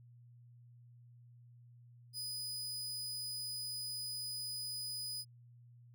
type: tone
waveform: sawtooth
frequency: 4978 Hz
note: D#8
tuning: in tune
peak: -37 dBFS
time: 2.13-5.25 s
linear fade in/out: 50 ms
effects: added 120 Hz sine -57 dBFS peak until 5.94 s